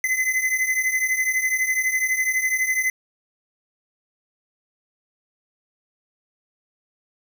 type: beating tone pair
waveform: square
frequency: 2028 / 2040 Hz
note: B6 / C7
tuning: +45 / -44 cents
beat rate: 12 Hz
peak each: -26 / -22 dBFS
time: 0.04-2.9 s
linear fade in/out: 2 ms
effects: 9-bit